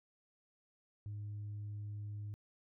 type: tone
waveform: sine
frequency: 103.83 Hz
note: G#2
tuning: in tune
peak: -39 dBFS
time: 1.06-2.34 s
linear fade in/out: 0 ms
effects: tanh soft clip ceiling -39 dBFS